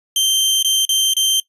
sawtooth tone with dropouts, 3136 Hz, G7, in tune, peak -10 dBFS, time 0.16-1.4 s, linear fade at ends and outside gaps 2 ms, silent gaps 0.627-0.646 / 0.852-0.891 / 1.136-1.166 s, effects noise-tail reverb RT60 0.1 s tail -19 dB re dry + resampled to 32000 Hz

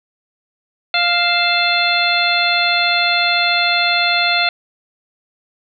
harmonic tone with a mistuned harmonic, 698.5 Hz, F5, in tune, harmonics 1 / 2 / 3 / 4 / 5 / 6, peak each -20 / -20 / -20 / -20 / -20 / -20 dBFS, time 0.94-4.49 s, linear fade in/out 2 ms, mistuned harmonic 4, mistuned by -93 cents, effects none

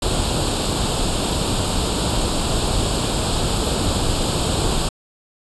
pink noise with comb filter, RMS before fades -20 dBFS, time 0.02-4.89 s, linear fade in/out 5 ms, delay 0.25 ms, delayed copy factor +0.75, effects resampled to 24000 Hz

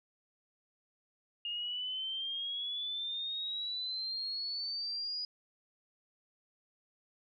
sine exponential sweep, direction up, 2832 to 4933 Hz, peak -35 dBFS, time 1.45-5.25 s, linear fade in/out 2 ms, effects none

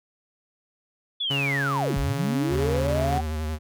sine linear two-way sweep, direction down then up, 3491 to 31.49 to 767 Hz, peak -24 dBFS, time 1.2-3.21 s, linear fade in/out 10 ms, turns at 1.98 s
sawtooth tone, 139.3 Hz, C#3, 9 cents sharp, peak -22 dBFS, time 1.3-3.19 s, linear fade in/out 10 ms
square tone with vibrato, 77.7 Hz, D#2, 2 cents flat, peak -27 dBFS, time 2.49-3.59 s, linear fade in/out 50 ms, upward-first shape sine, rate 11 Hz, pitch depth 39 cents each way
effects none

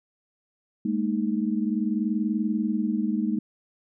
sine chord, Ab suspended second, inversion none, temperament equal with one note detuned, 207.7 / 228.2 / 311.1 Hz, Ab3 / Bb3 / Eb4, 0 / -37 / 0 cents, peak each -26 / -27 / -29 dBFS, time 0.85-3.39 s, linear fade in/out 5 ms, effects none

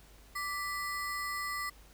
square ring-modulated tone, 1574 Hz, G6, 7 cents sharp, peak -32 dBFS, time 0.35-1.7 s, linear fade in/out 10 ms, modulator 407 Hz, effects added 50 Hz sine -56 dBFS peak until 1.93 s + pink hiss -60 dBFS RMS until 1.93 s

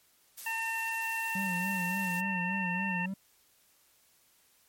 blue noise, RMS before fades -43 dBFS, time 0.37-2.21 s, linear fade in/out 10 ms
harmonic tone, 904 Hz, A5, 47 cents sharp, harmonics 1 / 2 / 3, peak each -37 / -35 / -35 dBFS, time 0.46-3.06 s, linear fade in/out 5 ms
triangle tone with vibrato, 185 Hz, F#3, in tune, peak -31 dBFS, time 1.35-3.14 s, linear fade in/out 5 ms, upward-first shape sine, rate 3.5 Hz, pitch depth 96 cents each way
effects white hiss -66 dBFS RMS until 4.68 s + MP3 64 kbps

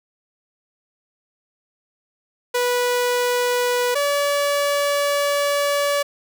sawtooth tone pair in turn, 490.6 / 572.9 Hz, B4 / D5, -12 / -43 cents, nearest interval minor third, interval 269 cents, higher second, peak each -14 dBFS, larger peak neither, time 2.54-3.95 / 3.95-6.03 s, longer second, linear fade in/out 10 ms, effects none

